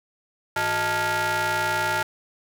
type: ring-modulated tone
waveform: sawtooth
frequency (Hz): 260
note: C4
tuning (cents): -11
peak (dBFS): -15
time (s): 0.56-2.03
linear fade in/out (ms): 5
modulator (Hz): 1140
effects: none